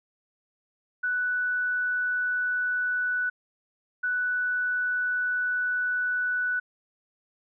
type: tone bursts at uneven times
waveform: sine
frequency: 1485 Hz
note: F#6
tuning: 6 cents sharp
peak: -24 dBFS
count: 2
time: 1.03-3.3 / 4.03-6.6 s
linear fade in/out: 10 ms
effects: none